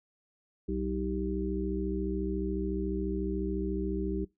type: harmonic tone with a mistuned harmonic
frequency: 63.2 Hz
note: B1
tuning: 41 cents sharp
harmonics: 1 / 3 / 5 / 6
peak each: -35 / -35 / -35 / -35 dBFS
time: 0.68-4.25 s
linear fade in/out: 10 ms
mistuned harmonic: 6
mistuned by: +49 cents
effects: noise-tail reverb RT60 0.2 s tail -22 dB re dry